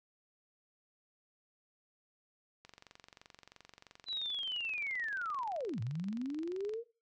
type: click train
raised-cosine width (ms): 0.2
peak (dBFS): -35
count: 95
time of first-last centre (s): 2.65-6.737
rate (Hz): 23
type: linear two-way sweep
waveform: sine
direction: down then up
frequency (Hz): 4036 to 104 to 474.9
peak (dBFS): -35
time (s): 4.06-6.84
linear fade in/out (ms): 50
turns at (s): 5.81
effects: noise-tail reverb RT60 0.3 s tail -17 dB re dry